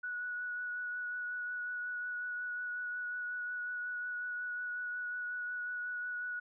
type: tone with vibrato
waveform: sine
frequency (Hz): 1468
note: F#6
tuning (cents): -14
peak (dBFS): -36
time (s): 0.03-6.4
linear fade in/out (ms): 10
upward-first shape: triangle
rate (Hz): 5.5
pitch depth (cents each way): 15
effects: none